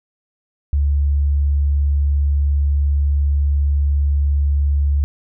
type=tone; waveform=sine; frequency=71.4 Hz; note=D2; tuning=48 cents flat; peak=-13 dBFS; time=0.73-5.04 s; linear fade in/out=0 ms; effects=none